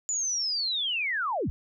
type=linear sweep; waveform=sine; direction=down; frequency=7050 to 36.46 Hz; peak=-26 dBFS; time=0.09-1.5 s; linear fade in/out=0 ms; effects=none